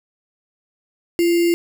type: tone with sample-and-hold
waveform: sine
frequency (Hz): 342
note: F4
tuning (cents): -36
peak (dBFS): -13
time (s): 1.19-1.54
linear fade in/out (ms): 0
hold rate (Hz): 2450
effects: none